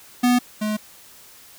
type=tone pair in turn; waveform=square; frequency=246.2 / 212.9 Hz; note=B3 / G#3; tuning=-5 / +43 cents; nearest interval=minor third; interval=252 cents; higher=first; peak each=-15 / -22 dBFS; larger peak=first; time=0.23-0.39 / 0.61-0.77 s; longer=neither; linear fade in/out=10 ms; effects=white hiss -47 dBFS RMS until 1.58 s